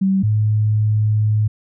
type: tone pair in turn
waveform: sine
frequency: 192.4 / 107.05 Hz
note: G3 / A2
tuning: -32 / -47 cents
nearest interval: minor seventh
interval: 1015 cents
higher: first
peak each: -13 dBFS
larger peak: neither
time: 0.01-0.23 / 0.23-1.48 s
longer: second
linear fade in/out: 10 ms
effects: none